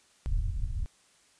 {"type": "low-pass noise", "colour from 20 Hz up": "pink", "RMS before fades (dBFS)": -30, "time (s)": [0.26, 0.86], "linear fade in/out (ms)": 0, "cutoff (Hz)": 100, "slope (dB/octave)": 24, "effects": ["white hiss -63 dBFS RMS until 1.39 s", "resampled to 22050 Hz"]}